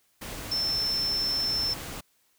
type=tone in noise; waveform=sine; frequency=5330 Hz; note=E8; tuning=18 cents sharp; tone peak=-25 dBFS; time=0.51-1.74 s; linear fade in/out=10 ms; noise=pink; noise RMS=-38 dBFS; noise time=0.21-2.01 s; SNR=+10 dB; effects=white hiss -68 dBFS RMS until 2.38 s